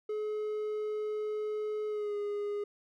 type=tone with pitch glide; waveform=triangle; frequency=425.6 to 411.6 Hz; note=G#4 to G#4; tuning=+42 to -16 cents; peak=-30 dBFS; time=0.09-2.64 s; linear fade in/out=5 ms; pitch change=-58 cents; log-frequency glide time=1.88-2.16 s; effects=none